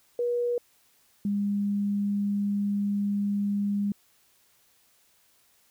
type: tone pair in turn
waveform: sine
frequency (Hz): 481.9 / 202.6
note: B4 / G#3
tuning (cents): -43 / -43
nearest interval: octave + minor third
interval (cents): 1500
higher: first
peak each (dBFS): -24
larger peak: neither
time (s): 0.19-0.58 / 1.25-3.92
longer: second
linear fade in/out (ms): 2
effects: white hiss -64 dBFS RMS until 5.7 s